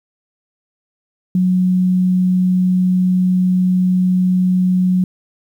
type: tone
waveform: sine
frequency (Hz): 183.2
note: F#3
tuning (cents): -17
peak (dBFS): -11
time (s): 1.35-5.04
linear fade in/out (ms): 2
effects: 8-bit